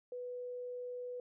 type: tone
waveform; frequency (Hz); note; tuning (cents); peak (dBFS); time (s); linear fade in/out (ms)
sine; 493.9; B4; 0; -40; 0.12-1.2; 2
effects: none